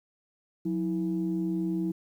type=tone pair together; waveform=sine; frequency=180.8 / 325.3 Hz; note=F#3 / E4; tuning=-40 / -23 cents; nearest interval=minor seventh; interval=1017 cents; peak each=-29 / -28 dBFS; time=0.65-1.92 s; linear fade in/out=10 ms; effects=tanh soft clip ceiling -20 dBFS + 10-bit